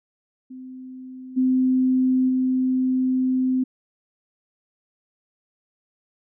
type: tone with level steps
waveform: sine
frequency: 257.6 Hz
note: C4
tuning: 27 cents flat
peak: -35 / -16 / -18 dBFS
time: 0.5-3.64 s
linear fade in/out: 10 ms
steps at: 1.36 / 2.28 s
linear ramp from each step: 20 ms
effects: none